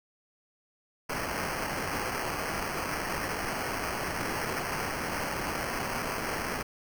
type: noise with sample-and-hold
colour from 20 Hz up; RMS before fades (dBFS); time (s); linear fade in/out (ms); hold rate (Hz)
white; -33; 1.09-6.63; 10; 3675
effects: none